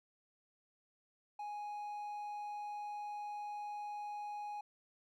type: tone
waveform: triangle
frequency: 830.6 Hz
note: G#5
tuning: in tune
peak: -39 dBFS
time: 1.39-4.61 s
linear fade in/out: 5 ms
effects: none